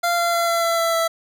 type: tone with pitch steps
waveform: 25% pulse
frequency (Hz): 692 / 686.8 / 681.7 / 676.6 / 671.5 / 666.5 / 661.5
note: F5 / F5 / F5 / E5 / E5 / E5 / E5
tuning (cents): -16 / -29 / -42 / +45 / +32 / +19 / +6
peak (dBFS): -14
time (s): 0.03-1.08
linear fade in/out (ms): 10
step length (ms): 150
effects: none